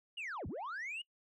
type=linear two-way sweep; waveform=sine; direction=down then up; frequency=2947 to 52.4 to 2947 Hz; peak=-37 dBFS; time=0.17-1.02 s; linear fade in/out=10 ms; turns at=0.47 s; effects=noise-tail reverb RT60 0.1 s tail -25 dB re dry + tanh soft clip ceiling -38 dBFS